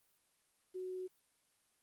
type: tone with quantisation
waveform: sine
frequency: 370 Hz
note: F#4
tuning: in tune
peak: -40 dBFS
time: 0.74-1.08 s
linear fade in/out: 20 ms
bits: 11
effects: white hiss -75 dBFS RMS until 1.82 s + Opus 32 kbps